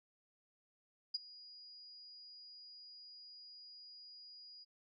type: tone with ADSR envelope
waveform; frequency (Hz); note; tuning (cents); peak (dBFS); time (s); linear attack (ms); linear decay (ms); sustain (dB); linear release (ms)
sine; 4888; D#8; -32; -32; 1.14-4.65; 10; 21; -21; 24
effects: none